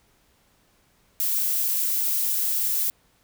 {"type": "noise", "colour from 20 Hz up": "violet", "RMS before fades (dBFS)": -24, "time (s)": [1.2, 2.9], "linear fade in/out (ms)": 0, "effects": ["pink hiss -63 dBFS RMS until 3.23 s"]}